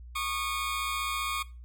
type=tone pair together; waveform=20% pulse; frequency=1104 / 1219 Hz; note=C#6 / D#6; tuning=-7 / -36 cents; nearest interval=major second; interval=171 cents; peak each=-28 dBFS; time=0.15-1.43 s; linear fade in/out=10 ms; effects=noise-tail reverb RT60 0.3 s tail -18 dB re dry + added 60 Hz sine -43 dBFS peak until 1.64 s